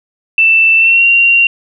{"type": "tone with pitch glide", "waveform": "sine", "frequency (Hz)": [2662, 2759], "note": ["E7", "F7"], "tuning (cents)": [16, -22], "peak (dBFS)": -5, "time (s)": [0.38, 1.47], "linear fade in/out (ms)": 2, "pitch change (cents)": 62, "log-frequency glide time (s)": [0.77, 1.06], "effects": []}